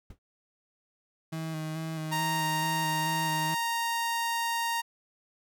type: noise with exponential decay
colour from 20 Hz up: brown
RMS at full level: -41 dBFS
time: 0.1-0.19 s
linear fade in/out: 5 ms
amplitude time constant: 19 ms
type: tone with vibrato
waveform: 35% pulse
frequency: 158.8 Hz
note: D#3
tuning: 36 cents sharp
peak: -31 dBFS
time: 1.32-3.55 s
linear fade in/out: 10 ms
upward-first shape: square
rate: 2.3 Hz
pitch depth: 22 cents each way
type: tone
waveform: sawtooth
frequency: 930 Hz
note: A#5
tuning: 4 cents flat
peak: -24 dBFS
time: 2.11-4.82 s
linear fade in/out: 20 ms
effects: none